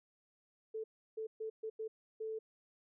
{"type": "tone bursts at uneven times", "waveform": "sine", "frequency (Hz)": 440, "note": "A4", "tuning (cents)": 0, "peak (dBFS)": -38, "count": 6, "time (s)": [[0.74, 0.84], [1.17, 1.27], [1.4, 1.5], [1.63, 1.7], [1.79, 1.88], [2.2, 2.39]], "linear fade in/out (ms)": 10, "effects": []}